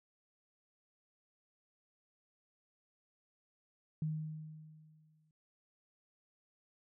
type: tone with exponential decay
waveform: sine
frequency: 155.56 Hz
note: D#3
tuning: in tune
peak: -32 dBFS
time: 4.02-5.31 s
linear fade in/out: 2 ms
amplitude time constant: 280 ms
effects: none